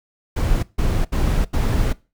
brown noise bursts at uneven times, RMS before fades -18 dBFS, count 4, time 0.36-0.63 / 0.78-1.05 / 1.12-1.45 / 1.53-1.93 s, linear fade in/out 10 ms, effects noise-tail reverb RT60 0.3 s tail -21 dB re dry

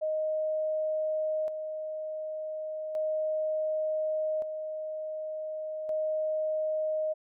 sine tone with tremolo, 622.3 Hz, D#5, in tune, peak -27 dBFS, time 0.01-7.14 s, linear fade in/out 20 ms, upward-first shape square, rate 0.34 Hz, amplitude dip 50%, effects none

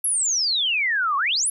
sine exponential two-way sweep, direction down then up, 11440 to 1073 to 11440 Hz, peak -19 dBFS, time 0.04-1.5 s, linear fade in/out 5 ms, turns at 1.17 s, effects none

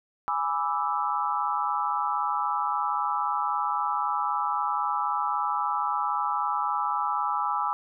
sine chord, E dominant seventh, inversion first, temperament equal, 830.6 / 987.8 / 1174.7 / 1318.5 Hz, G#5 / B5 / D6 / E6, 0 / 0 / 0 / 0 cents, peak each -30 dBFS, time 0.28-7.73 s, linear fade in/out 0 ms, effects none

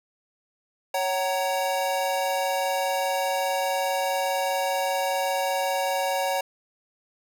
square chord, F# major, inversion second, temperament equal with one note detuned, 554.4 / 755.1 / 932.3 Hz, C#5 / F#5 / A#5, 0 / +35 / 0 cents, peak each -28 / -28 / -31 dBFS, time 0.94-6.41 s, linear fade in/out 5 ms, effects none

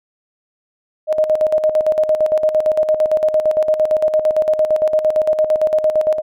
sine tone with tremolo, 620 Hz, D#5, 6 cents flat, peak -10 dBFS, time 1.07-6.22 s, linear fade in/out 50 ms, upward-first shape square, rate 8.8 Hz, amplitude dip 65%, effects none

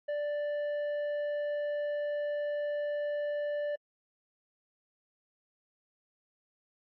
triangle tone with tanh clipping, 587.3 Hz, D5, in tune, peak -32 dBFS, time 0.08-3.76 s, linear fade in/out 10 ms, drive 11 dB, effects AAC 48 kbps

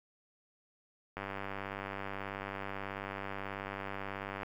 click train, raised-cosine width 0.5 ms, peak -24 dBFS, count 322, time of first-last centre 1.17-4.432 s, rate 98.4 Hz, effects 10-bit

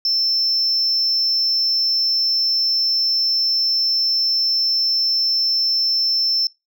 sine tone, 5330 Hz, E8, 18 cents sharp, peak -14 dBFS, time 0.05-6.47 s, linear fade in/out 2 ms, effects noise-tail reverb RT60 0.2 s tail -23 dB re dry + tanh soft clip ceiling -13 dBFS

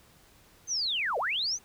sine linear two-way sweep, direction down then up, 6400 to 436 to 6400 Hz, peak -27 dBFS, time 0.67-1.59 s, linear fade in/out 50 ms, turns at 1.18 s, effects pink hiss -59 dBFS RMS until 1.64 s

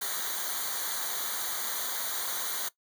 white noise with comb filter, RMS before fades -33 dBFS, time 0.01-2.69 s, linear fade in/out 10 ms, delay 0.38 ms, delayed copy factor -0.9, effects noise-tail reverb RT60 0.1 s tail -18 dB re dry

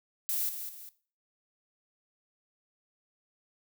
violet noise with echo, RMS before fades -31 dBFS, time 0.29-0.49 s, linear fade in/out 0 ms, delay 200 ms, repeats 2, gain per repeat -8 dB, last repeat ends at 0.89 s, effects noise-tail reverb RT60 0.4 s tail -17 dB re dry

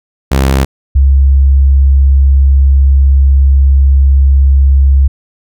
sawtooth / sine tone pair in turn, 67.1 / 68.08 Hz, C2 / C#2, +44 / -31 cents, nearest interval unison, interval 25 cents, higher second, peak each -3 dBFS, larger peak neither, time 0.31-0.65 / 0.95-5.08 s, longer second, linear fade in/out 10 ms, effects none

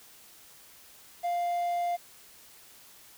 triangle tone with quantisation, 698.5 Hz, F5, in tune, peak -25 dBFS, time 1.23-1.97 s, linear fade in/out 20 ms, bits 9, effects white hiss -54 dBFS RMS until 3.17 s

